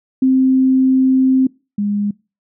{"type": "tone pair in turn", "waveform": "sine", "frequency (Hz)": [261.6, 204.8], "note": ["C4", "G#3"], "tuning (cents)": [0, -24], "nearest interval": "major third", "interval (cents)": 424, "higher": "first", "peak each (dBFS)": [-9, -15], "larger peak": "first", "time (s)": [[0.22, 1.47], [1.78, 2.11]], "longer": "first", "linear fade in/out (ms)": 5, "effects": ["noise-tail reverb RT60 0.3 s tail -24 dB re dry"]}